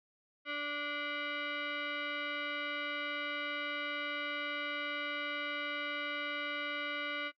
sine tone with frequency modulation, 293.7 Hz, D4, in tune, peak -35 dBFS, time 0.45-7.32 s, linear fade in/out 50 ms, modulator 875 Hz, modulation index 3, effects noise-tail reverb RT60 0.1 s tail -21 dB re dry

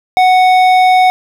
triangle tone with hard clipping, 740 Hz, F#5, in tune, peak -7 dBFS, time 0.17-1.1 s, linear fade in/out 0 ms, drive 14 dB, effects none

